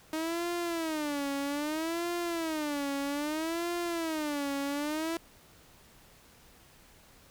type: tone with vibrato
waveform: sawtooth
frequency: 311.1 Hz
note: D#4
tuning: in tune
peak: -27 dBFS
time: 0.13-5.17 s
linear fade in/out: 2 ms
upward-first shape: sine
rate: 0.62 Hz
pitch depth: 190 cents each way
effects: pink hiss -58 dBFS RMS until 7.3 s